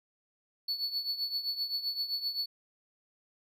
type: tone with tremolo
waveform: triangle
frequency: 4435 Hz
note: C#8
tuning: in tune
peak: -27 dBFS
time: 0.68-2.46 s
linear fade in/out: 5 ms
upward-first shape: triangle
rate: 7.7 Hz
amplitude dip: 80%
effects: none